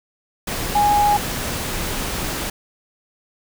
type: tone in noise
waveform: sine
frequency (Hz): 827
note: G#5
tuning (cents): -8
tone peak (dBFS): -13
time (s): 0.75-1.17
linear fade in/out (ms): 5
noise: pink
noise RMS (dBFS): -25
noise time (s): 0.47-2.5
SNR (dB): +9
effects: none